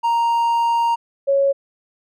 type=tone pair in turn; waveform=triangle / sine; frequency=932.3 / 553.2 Hz; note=A#5 / C#5; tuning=0 / -4 cents; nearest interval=major sixth; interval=904 cents; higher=first; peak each=-13 dBFS; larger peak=neither; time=0.03-0.96 / 1.27-1.53 s; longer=first; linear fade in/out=20 ms; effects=none